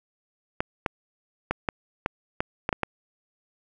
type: clicks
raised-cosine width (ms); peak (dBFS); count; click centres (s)
0.5; -9; 9; 0.605 / 0.862 / 1.51 / 1.688 / 2.061 / 2.405 / 2.691 / 2.728 / 2.833
effects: none